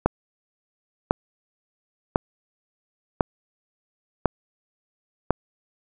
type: click train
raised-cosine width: 1 ms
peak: -3 dBFS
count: 6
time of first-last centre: 0.06-5.307 s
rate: 0.953 Hz
effects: none